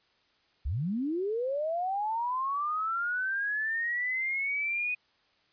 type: linear sweep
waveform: sine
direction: up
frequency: 53.8 to 2495 Hz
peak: -28 dBFS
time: 0.65-4.95 s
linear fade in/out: 10 ms
effects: white hiss -68 dBFS RMS until 5.52 s + resampled to 11025 Hz